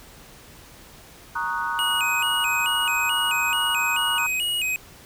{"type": "chord", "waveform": "sine", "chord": "D# minor seventh", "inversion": "second", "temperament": "equal", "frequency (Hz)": [932.3, 1108.7, 1244.5, 1480], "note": ["A#5", "C#6", "D#6", "F#6"], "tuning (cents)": [0, 0, 0, 0], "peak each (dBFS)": [-28, -32, -30, -28], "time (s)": [1.35, 4.27], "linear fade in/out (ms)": 10}
{"type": "tone with vibrato", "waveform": "square", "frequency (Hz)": 2700, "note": "E7", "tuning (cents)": 41, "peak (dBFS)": -23, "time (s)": [1.79, 4.76], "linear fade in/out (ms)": 0, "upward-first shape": "square", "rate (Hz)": 2.3, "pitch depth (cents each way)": 120}
{"effects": ["pink hiss -47 dBFS RMS until 5.05 s"]}